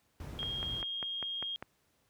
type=noise; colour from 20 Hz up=brown; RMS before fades=-40 dBFS; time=0.2-0.82 s; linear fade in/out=2 ms
type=tone; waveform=sine; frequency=3242 Hz; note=G#7; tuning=42 cents flat; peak=-35 dBFS; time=0.39-1.56 s; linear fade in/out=0 ms
type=click train; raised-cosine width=0.5 ms; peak=-25 dBFS; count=7; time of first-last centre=0.43-1.625 s; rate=5.02 Hz
effects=pink hiss -73 dBFS RMS until 2.09 s + high-pass 60 Hz 12 dB/octave